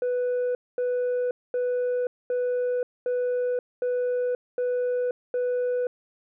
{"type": "tone bursts", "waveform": "sine", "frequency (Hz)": 494.6, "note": "B4", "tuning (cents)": 3, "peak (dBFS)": -20, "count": 8, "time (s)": [0.02, 5.87], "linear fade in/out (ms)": 2, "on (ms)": 530, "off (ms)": 230, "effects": ["tanh soft clip ceiling -22 dBFS"]}